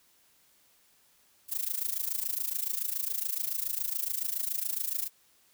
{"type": "noise with amplitude modulation", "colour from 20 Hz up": "violet", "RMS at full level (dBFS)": -29, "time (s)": [1.48, 5.1], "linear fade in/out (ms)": 50, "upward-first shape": "sine", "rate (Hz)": 27.1, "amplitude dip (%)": 85, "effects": ["white hiss -65 dBFS RMS until 5.53 s"]}